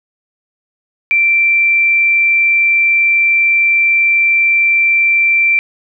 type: tone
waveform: sine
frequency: 2349 Hz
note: D7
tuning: in tune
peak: -8 dBFS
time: 1.11-5.59 s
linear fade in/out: 0 ms
effects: none